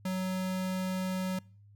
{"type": "tone", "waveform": "square", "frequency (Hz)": 186.1, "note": "F#3", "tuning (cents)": 10, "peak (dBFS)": -31, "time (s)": [0.05, 1.39], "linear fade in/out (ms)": 5, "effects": ["noise-tail reverb RT60 0.5 s tail -26 dB re dry", "added 102 Hz sine -54 dBFS peak until 1.75 s"]}